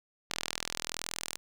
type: tone with band-pass filter sweep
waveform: sawtooth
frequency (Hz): 41.2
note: E1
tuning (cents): 0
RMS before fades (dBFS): -39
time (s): 0.3-1.37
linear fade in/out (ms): 0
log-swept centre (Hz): 4600 to 7800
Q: 0.91
effects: none